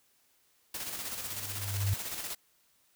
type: noise with tremolo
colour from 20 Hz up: white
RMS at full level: -37 dBFS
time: 0.74-2.35 s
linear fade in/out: 5 ms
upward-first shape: square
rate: 16 Hz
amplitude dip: 40%
type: tone with exponential growth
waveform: sine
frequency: 99.3 Hz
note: G2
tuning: 23 cents sharp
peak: -24 dBFS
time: 1.02-1.94 s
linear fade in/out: 5 ms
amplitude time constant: 200 ms
effects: white hiss -69 dBFS RMS until 2.95 s